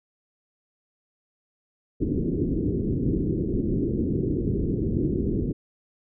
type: low-pass noise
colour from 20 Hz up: white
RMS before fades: -25 dBFS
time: 2-5.53 s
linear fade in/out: 20 ms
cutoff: 390 Hz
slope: 48 dB/octave
effects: none